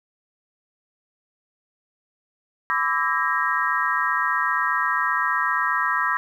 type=tone cluster; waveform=sine; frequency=1008 / 1156 / 1311 / 1626 / 1870 Hz; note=B5 / D6 / E6 / G#6 / A#6; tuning=+35 / -28 / -10 / -37 / +5 cents; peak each=-26 dBFS; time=2.7-6.17 s; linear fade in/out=0 ms; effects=9-bit